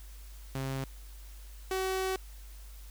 sawtooth tone pair in turn, 134.1 / 378.1 Hz, C3 / F#4, +43 / +38 cents, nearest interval octave + tritone, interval 1795 cents, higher second, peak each -29 / -26 dBFS, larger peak second, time 0.55-0.84 / 1.71-2.16 s, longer second, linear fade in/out 2 ms, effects added 50 Hz sine -45 dBFS peak until 2.9 s + white hiss -57 dBFS RMS until 2.9 s

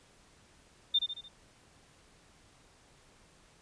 sine tone with echo, 3609 Hz, A7, 43 cents sharp, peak -23 dBFS, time 0.94-0.99 s, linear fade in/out 10 ms, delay 74 ms, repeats 4, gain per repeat -6 dB, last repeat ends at 1.286 s, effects pink hiss -62 dBFS RMS until 3.61 s + resampled to 22050 Hz

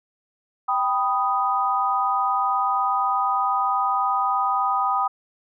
sine chord, G augmented, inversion none, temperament equal, 784 / 987.8 / 1244.5 Hz, G5 / B5 / D#6, 0 / 0 / 0 cents, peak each -24 / -25 / -22 dBFS, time 0.68-5.08 s, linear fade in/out 10 ms, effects none

